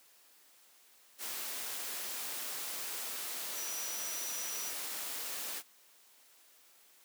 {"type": "tone in noise", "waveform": "sine", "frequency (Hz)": 5860, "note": "F#8", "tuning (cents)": -18, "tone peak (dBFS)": -41, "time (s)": [3.54, 4.73], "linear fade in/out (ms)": 50, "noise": "white", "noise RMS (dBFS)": -40, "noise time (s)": [1.18, 5.63], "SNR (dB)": -4, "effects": ["white hiss -63 dBFS RMS until 7.04 s", "high-pass 300 Hz 12 dB/octave"]}